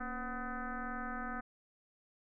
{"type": "tone with frequency modulation", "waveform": "sine", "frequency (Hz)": 747, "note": "F#5", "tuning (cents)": 16, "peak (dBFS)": -37, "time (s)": [0, 1.41], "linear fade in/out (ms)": 10, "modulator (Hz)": 256, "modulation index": 3.5, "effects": []}